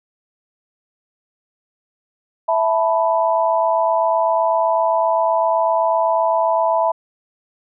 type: chord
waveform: sine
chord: E suspended fourth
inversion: none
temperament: equal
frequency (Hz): 659.3 / 880 / 987.8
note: E5 / A5 / B5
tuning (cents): 0 / 0 / 0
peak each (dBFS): -17 / -20 / -19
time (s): 2.48-6.92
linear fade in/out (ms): 10
effects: none